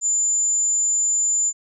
sine tone, 7090 Hz, A8, 12 cents sharp, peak -17 dBFS, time 0.01-1.53 s, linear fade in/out 50 ms, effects none

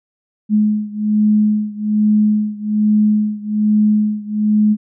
sine beating tone pair, 211.3 / 212.5 Hz, G#3 / G#3, +30 / +40 cents, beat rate 1.2 Hz, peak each -14 / -16 dBFS, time 0.49-4.77 s, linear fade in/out 50 ms, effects none

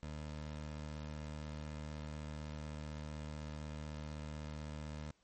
20% pulse tone, 75.9 Hz, D#2, 42 cents flat, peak -38 dBFS, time 0.03-5.11 s, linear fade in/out 0 ms, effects pink hiss -75 dBFS RMS until 5.23 s + MP3 32 kbps

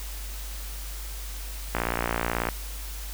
click train, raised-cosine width 0.5 ms, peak -10 dBFS, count 44, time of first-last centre 1.75-2.488 s, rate 58.3 Hz, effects added 50 Hz sine -34 dBFS peak until 3.13 s + white hiss -41 dBFS RMS until 3.13 s

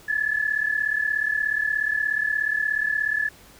sine tone pair together, 1702.2 / 1739 Hz, G#6 / A6, +42 / -21 cents, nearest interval unison, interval 37 cents, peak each -24 dBFS, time 0.08-3.29 s, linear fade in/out 10 ms, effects pink hiss -50 dBFS RMS until 3.59 s

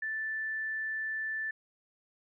sine tone, 1760 Hz, A6, in tune, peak -32 dBFS, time 0.02-1.51 s, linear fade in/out 5 ms, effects none

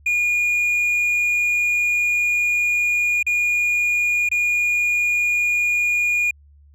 triangle tone with dropouts, 2435 Hz, D#7, 38 cents flat, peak -15 dBFS, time 0.06-6.31 s, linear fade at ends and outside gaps 5 ms, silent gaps 3.229-3.265 / 4.29-4.314 s, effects added 72 Hz sine -47 dBFS peak until 6.74 s

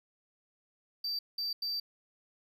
triangle tone bursts at uneven times, 4657 Hz, D8, 15 cents flat, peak -31 dBFS, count 3, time 1.04-1.19 / 1.38-1.53 / 1.62-1.8 s, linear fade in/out 5 ms, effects none

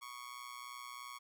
sawtooth tone with amplitude modulation, 1108.7 Hz, C#6, in tune, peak -39 dBFS, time 0.01-1.19 s, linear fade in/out 20 ms, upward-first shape sine, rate 123 Hz, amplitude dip 80%, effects none

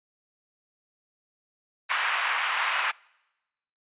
pink band-pass noise, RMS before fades -27 dBFS, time 1.89-2.92 s, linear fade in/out 20 ms, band 1000 to 2800 Hz, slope 24 dB/octave, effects noise-tail reverb RT60 1.0 s tail -26 dB re dry + resampled to 8000 Hz

